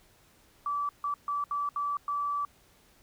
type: tone bursts at uneven times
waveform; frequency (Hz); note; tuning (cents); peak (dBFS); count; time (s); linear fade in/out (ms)
sine; 1156; D6; -28; -28; 6; 0.66-0.89 / 1.04-1.14 / 1.28-1.44 / 1.51-1.69 / 1.76-1.97 / 2.08-2.45; 2
effects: pink hiss -62 dBFS RMS until 3.02 s